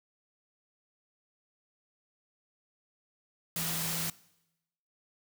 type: tone in noise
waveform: sine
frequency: 164.81 Hz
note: E3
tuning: in tune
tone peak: -39 dBFS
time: 3.56-4.1 s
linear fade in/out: 2 ms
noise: white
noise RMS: -34 dBFS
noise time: 3.56-4.1 s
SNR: -8 dB
effects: noise-tail reverb RT60 0.9 s tail -21 dB re dry